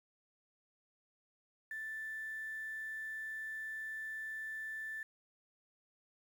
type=tone with quantisation; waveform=sine; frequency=1762 Hz; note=A6; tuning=2 cents sharp; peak=-40 dBFS; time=1.71-5.03 s; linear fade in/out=2 ms; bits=10; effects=none